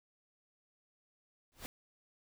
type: noise with exponential growth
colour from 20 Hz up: pink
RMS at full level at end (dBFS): -39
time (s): 1.52-1.66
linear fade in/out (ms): 0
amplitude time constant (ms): 30
effects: none